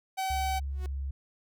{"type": "tone", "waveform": "45% pulse", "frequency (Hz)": 763, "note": "G5", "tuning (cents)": -47, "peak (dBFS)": -29, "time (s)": [0.17, 0.6], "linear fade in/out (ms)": 20}
{"type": "tone with pitch glide", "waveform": "sine", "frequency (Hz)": [69.3, 68.31], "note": ["C#2", "C#2"], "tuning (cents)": [0, -25], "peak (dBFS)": -31, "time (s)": [0.3, 1.11], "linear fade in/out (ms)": 5, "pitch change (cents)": -25, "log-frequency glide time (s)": [0.49, 0.92]}
{"type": "tone with exponential growth", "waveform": "sawtooth", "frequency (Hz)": 367.8, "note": "F#4", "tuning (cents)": -10, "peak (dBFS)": -37, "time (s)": [0.68, 0.86], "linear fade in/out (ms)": 0, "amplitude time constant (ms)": 38}
{"effects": []}